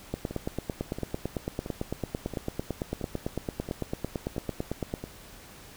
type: two click trains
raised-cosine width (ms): 2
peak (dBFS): -22 / -16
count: 8 / 44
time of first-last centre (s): 0.31-5.04 / 0.14-4.939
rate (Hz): 1.48 / 8.96
effects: pink hiss -49 dBFS RMS until 5.76 s